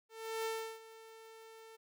sawtooth tone with ADSR envelope, 447 Hz, A4, 27 cents sharp, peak -31 dBFS, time 0.09-1.77 s, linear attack 360 ms, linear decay 340 ms, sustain -18 dB, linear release 19 ms, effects none

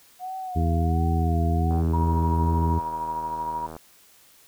sine tone with vibrato, 724 Hz, F#5, 38 cents flat, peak -30 dBFS, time 0.19-1.83 s, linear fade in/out 50 ms, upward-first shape sine, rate 1.4 Hz, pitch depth 81 cents each way
harmonic tone, 82.2 Hz, E2, 4 cents flat, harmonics 1 / 2 / 3 / 4 / 5, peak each -21 / -27 / -31 / -33 / -35 dBFS, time 0.55-2.8 s, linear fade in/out 20 ms
click train, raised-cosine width 1 ms, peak -24 dBFS, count 165, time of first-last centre 1.71-3.765 s, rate 79.8 Hz
sine tone with tremolo, 955 Hz, A#5, 42 cents sharp, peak -25 dBFS, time 1.93-3.67 s, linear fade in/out 10 ms, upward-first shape sine, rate 13 Hz, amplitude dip 40%
effects white hiss -55 dBFS RMS until 4.47 s

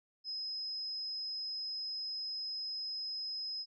sine tone, 5090 Hz, D#8, 39 cents sharp, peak -37 dBFS, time 0.24-3.66 s, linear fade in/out 50 ms, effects none

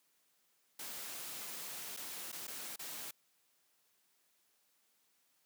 white noise with dropouts, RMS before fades -45 dBFS, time 0.79-3.11 s, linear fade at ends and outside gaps 5 ms, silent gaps 1.966-1.971 / 2.318-2.326 / 2.471-2.478 / 2.761-2.792 s, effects white hiss -75 dBFS RMS until 5.45 s + high-pass 150 Hz 12 dB/octave

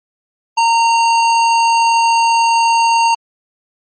square tone, 921 Hz, A#5, 21 cents flat, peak -10 dBFS, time 0.57-3.15 s, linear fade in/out 10 ms, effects MP3 32 kbps

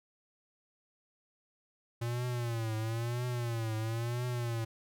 square tone with vibrato, 116.54 Hz, A#2, in tune, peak -33 dBFS, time 2.01-4.65 s, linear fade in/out 10 ms, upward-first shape triangle, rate 1 Hz, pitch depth 120 cents each way, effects none

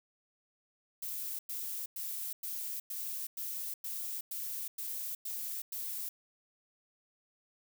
violet noise bursts, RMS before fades -39 dBFS, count 11, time 1.02-6.09 s, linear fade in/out 5 ms, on 370 ms, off 100 ms, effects none

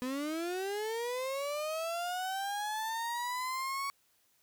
35% pulse linear sweep, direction up, 246.9 to 1120 Hz, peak -32 dBFS, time 0.02-3.9 s, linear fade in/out 0 ms, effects white hiss -71 dBFS RMS until 4.42 s

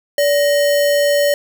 sine tone with sample-and-hold, 576 Hz, D5, 34 cents flat, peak -11 dBFS, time 0.18-1.34 s, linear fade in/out 2 ms, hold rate 2450 Hz, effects none

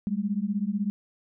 sine beating tone pair, 196 / 212 Hz, G3 / G#3, 0 / +36 cents, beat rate 16 Hz, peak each -28 dBFS, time 0.07-0.9 s, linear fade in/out 0 ms, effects none

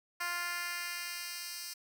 10% pulse tone with high-pass filter sweep, 349.2 Hz, F4, in tune, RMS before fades -39 dBFS, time 0.2-1.74 s, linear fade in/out 10 ms, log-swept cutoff 1200 to 4700 Hz, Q 0.98, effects none

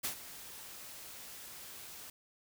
white noise with ADSR envelope, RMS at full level -35 dBFS, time 0.03-2.1 s, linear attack 18 ms, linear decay 100 ms, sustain -14 dB, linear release 3 ms, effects none

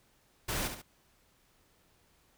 pink noise with echo, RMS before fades -34 dBFS, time 0.48-0.68 s, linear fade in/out 10 ms, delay 70 ms, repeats 2, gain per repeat -7 dB, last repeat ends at 0.82 s, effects pink hiss -68 dBFS RMS until 2.37 s

